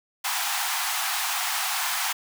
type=high-pass noise; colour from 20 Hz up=pink; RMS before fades=-27 dBFS; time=0.24-2.13 s; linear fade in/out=10 ms; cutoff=720 Hz; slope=96 dB/octave; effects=none